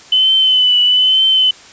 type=tone with vibrato; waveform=sine; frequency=3024 Hz; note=F#7; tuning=37 cents sharp; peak=-8 dBFS; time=0.12-1.51 s; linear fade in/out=5 ms; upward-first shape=triangle; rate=1.1 Hz; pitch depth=42 cents each way; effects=white hiss -39 dBFS RMS until 1.72 s + resampled to 16000 Hz